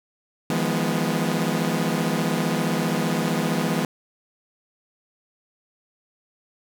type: chord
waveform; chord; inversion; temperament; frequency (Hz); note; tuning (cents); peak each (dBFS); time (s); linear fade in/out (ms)
sawtooth; F half-diminished seventh; third; equal with one note detuned; 159.38 / 174.61 / 207.7 / 246.9; Eb3 / F3 / Ab3 / Cb4; +42 / 0 / 0 / 0; -23; 0.5-3.85; 2
effects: none